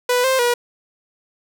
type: tone with pitch steps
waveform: sawtooth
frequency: 493.8 / 525 / 482.2 Hz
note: B4 / C5 / B4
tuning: 0 / +6 / -41 cents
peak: -11 dBFS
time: 0.09-0.54 s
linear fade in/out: 5 ms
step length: 150 ms
effects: none